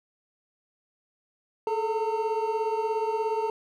triangle tone cluster, 427.8 / 444.7 / 908 Hz, A4 / A4 / A#5, -49 / +18 / -46 cents, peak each -27 / -29 / -27 dBFS, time 1.67-3.5 s, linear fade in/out 2 ms, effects none

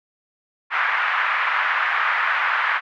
pink band-pass noise, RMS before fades -21 dBFS, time 0.7-2.81 s, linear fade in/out 50 ms, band 1100 to 2100 Hz, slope 24 dB/octave, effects none

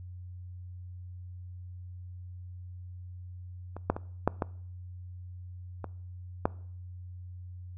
clicks, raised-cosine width 1 ms, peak -26 / -10 / -21 / -9 / -14 / -22 / -10 dBFS, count 7, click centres 3.766 / 3.9 / 3.965 / 4.276 / 4.422 / 5.843 / 6.455 s, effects noise-tail reverb RT60 0.6 s tail -22 dB re dry + added 90 Hz sine -41 dBFS peak until 7.77 s

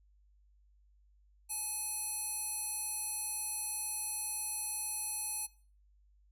square tone with band-pass filter, 849 Hz, G#5, 38 cents sharp, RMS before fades -39 dBFS, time 1.49-5.47 s, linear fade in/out 20 ms, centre 11000 Hz, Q 3.1, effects noise-tail reverb RT60 0.4 s tail -17 dB re dry + added 50 Hz sine -63 dBFS peak until 6.31 s

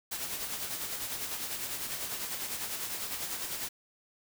white noise with tremolo, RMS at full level -35 dBFS, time 0.11-3.69 s, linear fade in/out 10 ms, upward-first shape sine, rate 10 Hz, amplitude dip 45%, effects none

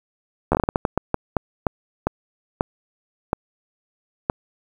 slowing click train, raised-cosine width 1 ms, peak -4 dBFS, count 17, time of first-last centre 0.52-4.299 s, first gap 12 ms, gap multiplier 1.34, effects 7-bit

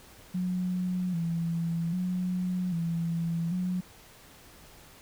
sine tone with vibrato, 174.4 Hz, F3, 2 cents flat, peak -27 dBFS, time 0.34-3.81 s, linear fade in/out 10 ms, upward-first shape square, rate 0.63 Hz, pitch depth 72 cents each way, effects pink hiss -53 dBFS RMS until 5.01 s

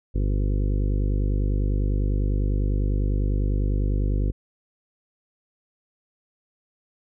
harmonic tone, 50 Hz, G1, 35 cents sharp, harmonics 1 / 2 / 3 / 4 / 5 / 6 / 7 / 8 / 9 / 10, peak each -21 / -27 / -34 / -38 / -35 / -39 / -38 / -41 / -44 / -43 dBFS, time 0.14-4.32 s, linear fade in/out 20 ms, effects none

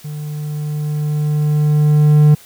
triangle tone with level ramp, 150 Hz, D3, 37 cents sharp, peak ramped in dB -22 to -3 dBFS, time 0.04-2.35 s, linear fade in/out 10 ms, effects white hiss -43 dBFS RMS until 2.45 s

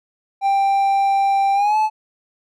triangle tone with pitch glide, 788 to 864.3 Hz, G5 to A5, +9 to -31 cents, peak -12 dBFS, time 0.41-1.9 s, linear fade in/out 50 ms, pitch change +160 cents, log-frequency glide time 1.54-1.77 s, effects none

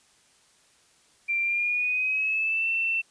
sine tone with pitch glide, 2365 to 2685 Hz, D7 to E7, +12 to +31 cents, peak -23 dBFS, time 1.28-3.02 s, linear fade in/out 20 ms, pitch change +219 cents, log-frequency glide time 1.41-2.69 s, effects white hiss -61 dBFS RMS until 3.1 s + resampled to 22050 Hz

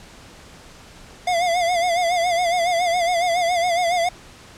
square tone with vibrato, 698 Hz, F5, 1 cent flat, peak -18 dBFS, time 1.27-4.09 s, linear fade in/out 5 ms, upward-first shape sine, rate 7.2 Hz, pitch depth 78 cents each way, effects pink hiss -44 dBFS RMS until 4.57 s + low-pass 8000 Hz 12 dB/octave

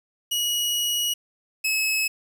sawtooth tone pair in turn, 2908 / 2580 Hz, F#7 / E7, -31 / -38 cents, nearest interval major second, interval 207 cents, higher first, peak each -19 / -18 dBFS, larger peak second, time 0.31-1.14 / 1.64-2.08 s, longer first, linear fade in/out 10 ms, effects 8-bit

